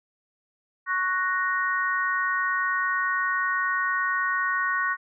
sine chord, F# major, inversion second, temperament equal, 1108.7 / 1480 / 1864.7 Hz, C#6 / F#6 / A#6, 0 / 0 / 0 cents, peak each -27 dBFS, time 0.86-4.97 s, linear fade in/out 50 ms, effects none

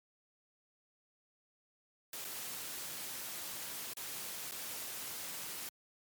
white noise with dropouts, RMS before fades -43 dBFS, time 2.13-5.69 s, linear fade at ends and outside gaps 2 ms, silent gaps 2.245-2.249 / 3.935-3.969 / 4.512-4.519 s, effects high-pass 100 Hz 12 dB/octave + MP3 96 kbps

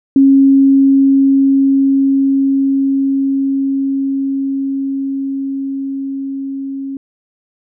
sine tone with level ramp, 272.5 Hz, C#4, 29 cents flat, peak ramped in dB -4 to -20 dBFS, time 0.16-6.97 s, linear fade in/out 2 ms, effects none

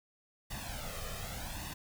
pink noise with flanger, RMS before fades -41 dBFS, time 0.5-1.74 s, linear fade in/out 10 ms, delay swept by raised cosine 1.1 to 1.64 ms, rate 0.86 Hz, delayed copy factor +0.75, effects none

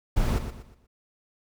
brown noise with echo, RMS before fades -23 dBFS, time 0.16-0.39 s, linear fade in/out 10 ms, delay 120 ms, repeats 4, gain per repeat -9 dB, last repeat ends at 0.87 s, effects none

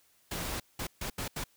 pink noise bursts at uneven times, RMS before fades -36 dBFS, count 5, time 0.31-0.6 / 0.79-0.87 / 1.01-1.1 / 1.18-1.28 / 1.36-1.44 s, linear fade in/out 5 ms, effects white hiss -67 dBFS RMS until 1.56 s

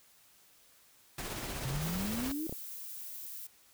pink noise with tremolo, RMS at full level -38 dBFS, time 1.18-2.32 s, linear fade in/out 5 ms, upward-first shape triangle, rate 16 Hz, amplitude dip 35%
sine exponential sweep, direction up, 127.4 to 329.6 Hz, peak -34 dBFS, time 1.65-2.47 s, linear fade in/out 2 ms
violet noise, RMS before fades -44 dBFS, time 1.82-3.47 s, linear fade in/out 5 ms
clicks, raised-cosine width 2 ms, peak -27 dBFS, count 2, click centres 2.495 / 2.526 s
effects white hiss -63 dBFS RMS until 3.73 s

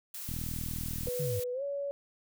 blue noise, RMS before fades -41 dBFS, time 0.14-1.44 s, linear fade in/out 5 ms
click train, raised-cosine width 5 ms, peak -26 dBFS, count 33, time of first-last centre 0.29-1.084 s, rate 40.3 Hz
sine tone with pitch glide, 493.9 to 564.1 Hz, B4 to C#5, 0 to +30 cents, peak -32 dBFS, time 1.07-1.91 s, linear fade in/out 0 ms, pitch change +230 cents, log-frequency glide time 1.53-1.63 s
sine linear sweep, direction down, 156.1 to 92.7 Hz, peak -32 dBFS, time 1.19-1.4 s, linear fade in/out 10 ms
effects none

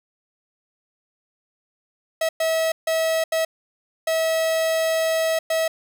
45% pulse tone bursts at uneven times, 646 Hz, E5, 35 cents flat, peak -19 dBFS, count 6, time 2.21-2.29 / 2.4-2.72 / 2.87-3.24 / 3.32-3.45 / 4.07-5.39 / 5.5-5.68 s, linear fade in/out 5 ms, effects none

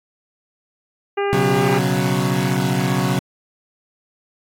harmonic tone, 401.4 Hz, G4, 41 cents sharp, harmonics 1 / 2 / 3 / 4 / 5 / 6 / 7, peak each -19 / -25 / -29 / -31 / -33 / -35 / -36 dBFS, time 1.17-1.79 s, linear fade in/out 10 ms
30% pulse chord, B suspended second, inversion none, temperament equal, 123.47 / 138.59 / 185 Hz, B2 / C#3 / F#3, 0 / 0 / 0 cents, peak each -21 / -18 / -18 dBFS, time 1.33-3.19 s, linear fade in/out 0 ms
effects AAC 48 kbps

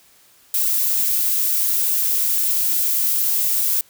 violet noise, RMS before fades -19 dBFS, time 0.54-3.81 s, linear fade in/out 2 ms, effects white hiss -53 dBFS RMS until 3.89 s

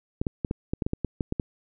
clicks, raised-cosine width 3 ms, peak -13 dBFS, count 12, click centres 0.215 / 0.268 / 0.448 / 0.511 / 0.735 / 0.822 / 0.865 / 0.934 / 1.047 / 1.208 / 1.324 / 1.398 s, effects none

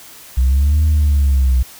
sine linear two-way sweep, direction up then down, 61.74 to 77.78 to 61.74 Hz, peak -8 dBFS, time 0.37-1.63 s, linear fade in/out 10 ms, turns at 0.84 s, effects tanh soft clip ceiling -8 dBFS + white hiss -39 dBFS RMS until 1.79 s

